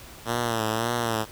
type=tone with vibrato; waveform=5% pulse; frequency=114.5 Hz; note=A#2; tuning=31 cents flat; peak=-13 dBFS; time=0.25-1.26 s; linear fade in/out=50 ms; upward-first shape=sine; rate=1.8 Hz; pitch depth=80 cents each way; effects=pink hiss -45 dBFS RMS until 1.31 s